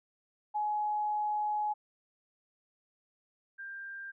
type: tone pair in turn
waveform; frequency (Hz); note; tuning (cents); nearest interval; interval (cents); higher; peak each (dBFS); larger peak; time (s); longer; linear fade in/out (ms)
sine; 842 / 1589.5; G#5 / G6; +24 / +24; major seventh; 1100; second; -29 / -40; first; 0.54-1.74 / 3.58-4.12; first; 20
effects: none